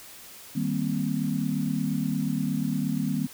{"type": "chord", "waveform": "sine", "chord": "C minor seventh", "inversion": "first", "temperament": "equal", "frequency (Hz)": [155.56, 196, 233.1, 261.6], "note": ["Eb3", "G3", "Bb3", "C4"], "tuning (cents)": [0, 0, 0, 0], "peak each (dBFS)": -30, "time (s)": [0.55, 3.27], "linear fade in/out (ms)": 10, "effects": ["white hiss -46 dBFS RMS until 3.33 s"]}